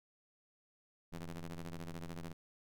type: ring-modulated tone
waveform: sawtooth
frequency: 85.7 Hz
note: F2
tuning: 32 cents flat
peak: -36 dBFS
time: 1.12-2.33 s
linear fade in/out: 10 ms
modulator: 78.9 Hz
effects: none